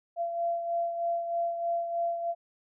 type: beating tone pair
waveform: sine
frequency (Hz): 682 / 685.2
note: F5 / F5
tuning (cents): -41 / -33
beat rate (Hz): 3.2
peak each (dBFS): -28 / -37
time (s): 0.16-2.35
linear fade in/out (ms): 50
effects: none